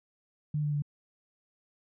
sine tone with pitch steps, 150 / 147.85 / 145.73 Hz, D3 / D3 / D3, +37 / +12 / -13 cents, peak -27 dBFS, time 0.54-0.822 s, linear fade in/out 5 ms, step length 94 ms, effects none

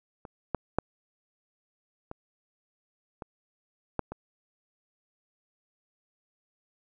clicks, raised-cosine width 1 ms, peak -28 / -13 / -10 / -24 / -24 / -13 / -23 dBFS, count 7, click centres 0.252 / 0.547 / 0.786 / 2.114 / 3.222 / 3.993 / 4.12 s, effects none

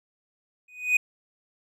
triangle tone with exponential growth, 2489 Hz, D#7, in tune, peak -13 dBFS, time 0.68-0.97 s, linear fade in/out 5 ms, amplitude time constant 63 ms, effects none

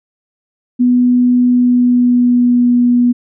sine tone with pitch glide, 246.9 to 243.4 Hz, B3 to B3, 0 to -25 cents, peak -7 dBFS, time 0.79-3.13 s, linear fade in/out 20 ms, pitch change -25 cents, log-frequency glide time 1.46-2.72 s, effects none

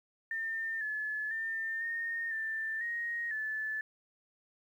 sine tone with pitch steps, 1805 / 1719 / 1801 / 1839 / 1778 / 1874 / 1741 Hz, A6 / A6 / A6 / A#6 / A6 / A#6 / A6, +44 / -41 / +40 / -24 / +18 / +9 / -19 cents, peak -33 dBFS, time 0.31-3.81 s, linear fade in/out 2 ms, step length 500 ms, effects 11-bit

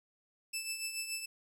15% pulse tone with tremolo, 2637 Hz, E7, in tune, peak -27 dBFS, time 0.53-1.26 s, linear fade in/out 10 ms, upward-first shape triangle, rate 7 Hz, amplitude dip 65%, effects 11-bit

